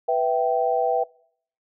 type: chord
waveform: sine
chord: E minor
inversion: second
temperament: equal with one note detuned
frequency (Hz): 493.9 / 659.3 / 777.7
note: B4 / E5 / G5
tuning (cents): 0 / 0 / -14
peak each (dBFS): -23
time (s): 0.08-1.04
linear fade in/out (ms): 10
effects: noise-tail reverb RT60 0.6 s tail -24 dB re dry